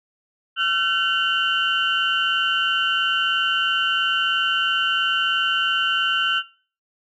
sine tone cluster, 1360 / 1523 / 2787 / 3038 Hz, F6 / F#6 / F7 / F#7, -46 / +50 / -4 / +45 cents, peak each -23 dBFS, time 0.56-6.43 s, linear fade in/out 50 ms, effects noise-tail reverb RT60 0.4 s tail -19 dB re dry + tanh soft clip ceiling -9 dBFS

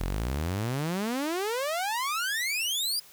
sawtooth exponential sweep, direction up, 40.2 to 4989 Hz, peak -24 dBFS, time 0-3 s, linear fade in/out 10 ms, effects white hiss -53 dBFS RMS until 3.12 s

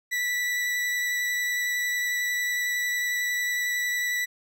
40% pulse tone with vibrato, 1963 Hz, B6, 11 cents flat, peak -24 dBFS, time 0.11-4.26 s, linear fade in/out 20 ms, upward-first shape sine, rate 11 Hz, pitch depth 9 cents each way, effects none

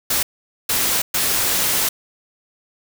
white noise bursts at uneven times, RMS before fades -19 dBFS, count 3, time 0.1-0.23 / 0.69-1.02 / 1.14-1.89 s, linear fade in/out 5 ms, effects none

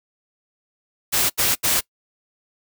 white noise bursts, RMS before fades -19 dBFS, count 3, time 1.12-1.81 s, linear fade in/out 20 ms, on 180 ms, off 75 ms, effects noise-tail reverb RT60 0.1 s tail -23 dB re dry

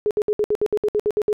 sine tone bursts, 420.2 Hz, G#4, 20 cents sharp, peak -16 dBFS, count 12, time 0.06-1.329 s, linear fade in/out 0 ms, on 48 ms, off 63 ms, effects none

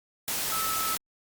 sine tone in noise, 1306 Hz, E6, 17 cents flat, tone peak -30 dBFS, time 0.52-0.95 s, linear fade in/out 0 ms, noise white, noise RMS -30 dBFS, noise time 0.28-0.97 s, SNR -3 dB, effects Opus 48 kbps

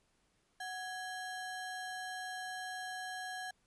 square ring-modulated tone, 1204 Hz, D6, 43 cents sharp, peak -38 dBFS, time 0.6-3.51 s, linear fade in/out 5 ms, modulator 461 Hz, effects pink hiss -75 dBFS RMS until 3.66 s + resampled to 24000 Hz

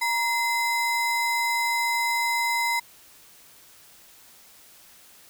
square ring-modulated tone, 1503 Hz, F#6, 27 cents sharp, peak -20 dBFS, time 0.01-2.8 s, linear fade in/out 10 ms, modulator 560 Hz, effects white hiss -52 dBFS RMS until 5.29 s

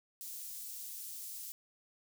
white high-pass noise, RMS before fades -45 dBFS, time 0.21-1.52 s, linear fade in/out 0 ms, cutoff 6200 Hz, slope 12 dB/octave, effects none

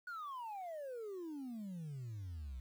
sine exponential sweep, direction down, 1483 to 60.6 Hz, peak -40 dBFS, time 0.07-2.6 s, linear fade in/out 5 ms, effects tanh soft clip ceiling -42 dBFS + 11-bit

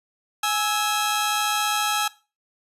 sawtooth tone cluster, 835 / 1310 / 3228 / 3849 Hz, G#5 / E6 / G#7 / B7, +9 / -11 / -50 / -45 cents, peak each -21 / -21 / -26 / -30 dBFS, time 0.43-2.08 s, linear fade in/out 5 ms, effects noise-tail reverb RT60 0.3 s tail -18 dB re dry + resampled to 32000 Hz

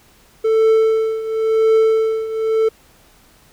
triangle tone with tremolo, 443 Hz, A4, 12 cents sharp, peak -7 dBFS, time 0.44-2.69 s, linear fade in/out 10 ms, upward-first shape triangle, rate 0.95 Hz, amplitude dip 80%, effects pink hiss -51 dBFS RMS until 3.52 s

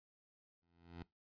15% pulse tone with exponential growth, 85.4 Hz, F2, 38 cents flat, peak -39 dBFS, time 0.62-1.03 s, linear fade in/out 5 ms, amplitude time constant 88 ms, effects noise-tail reverb RT60 0.2 s tail -21 dB re dry + resampled to 11025 Hz

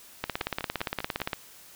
two click trains, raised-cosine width 0.3 ms, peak -12 / -17 dBFS, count 20 / 5, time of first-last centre 0.24-1.332 / 0.41-1.202 s, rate 17.4 / 5.05 Hz, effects white hiss -51 dBFS RMS until 1.75 s

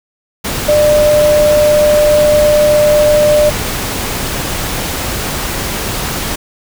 sine tone in noise, 598 Hz, D5, 31 cents sharp, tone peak -6 dBFS, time 0.68-3.5 s, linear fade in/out 10 ms, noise pink, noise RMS -18 dBFS, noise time 0.44-6.36 s, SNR +9 dB, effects none

